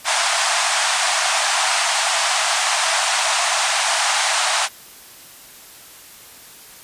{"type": "band-pass noise", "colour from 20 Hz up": "pink", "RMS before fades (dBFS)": -19, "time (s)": [0.04, 4.69], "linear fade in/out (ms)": 50, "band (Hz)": [640, 9600], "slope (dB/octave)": 96, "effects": ["white hiss -42 dBFS RMS until 6.83 s", "resampled to 32000 Hz"]}